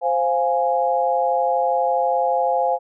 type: chord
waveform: sine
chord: F minor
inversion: second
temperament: equal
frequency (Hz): 523.3 / 698.5 / 830.6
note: C5 / F5 / Ab5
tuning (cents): 0 / 0 / 0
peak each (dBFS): -21 / -21 / -21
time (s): 0.01-2.79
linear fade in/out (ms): 50
effects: none